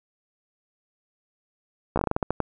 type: slowing click train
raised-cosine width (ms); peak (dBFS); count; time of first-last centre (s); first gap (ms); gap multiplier
1; -9; 11; 1.96-2.403; 14; 1.24
effects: none